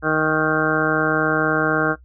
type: harmonic tone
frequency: 156.1 Hz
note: D#3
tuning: 6 cents sharp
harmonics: 1 / 2 / 3 / 4 / 5 / 7 / 8 / 9 / 10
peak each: -27 / -23 / -23 / -26 / -28 / -29 / -29 / -23 / -24 dBFS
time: 0.02-1.96 s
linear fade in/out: 50 ms
effects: noise-tail reverb RT60 0.1 s tail -17 dB re dry + added 62 Hz sine -44 dBFS peak until 2.04 s